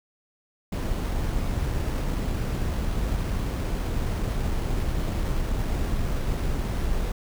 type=noise with sample-and-hold; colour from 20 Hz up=brown; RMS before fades=-26 dBFS; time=0.72-7.12 s; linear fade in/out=5 ms; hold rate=7350 Hz; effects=none